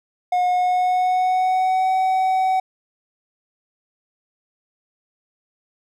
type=tone with pitch glide; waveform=triangle; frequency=722 to 754 Hz; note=F#5 to F#5; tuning=-43 to +32 cents; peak=-14 dBFS; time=0.32-2.6 s; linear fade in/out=5 ms; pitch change=+75 cents; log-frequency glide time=0.46-1.92 s; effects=none